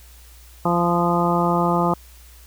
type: harmonic tone with a mistuned harmonic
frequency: 172.7 Hz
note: F3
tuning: 19 cents flat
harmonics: 1 / 2 / 3 / 4 / 5 / 6 / 7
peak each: -21 / -24 / -26 / -25 / -24 / -26 / -25 dBFS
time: 0.65-1.94 s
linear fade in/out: 5 ms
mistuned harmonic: 7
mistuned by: +29 cents
effects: added 60 Hz sine -44 dBFS peak until 2.46 s + white hiss -50 dBFS RMS until 2.46 s